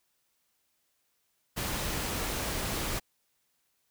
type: noise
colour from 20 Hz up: pink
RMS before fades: -33 dBFS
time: 1.56-3 s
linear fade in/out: 20 ms
effects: white hiss -75 dBFS RMS until 3.9 s